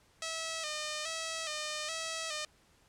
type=tone with vibrato; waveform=5% pulse; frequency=628 Hz; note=D#5; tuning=16 cents sharp; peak=-24 dBFS; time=0.22-2.45 s; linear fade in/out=2 ms; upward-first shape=square; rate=1.2 Hz; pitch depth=57 cents each way; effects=pink hiss -66 dBFS RMS until 2.88 s + low-pass 10000 Hz 12 dB/octave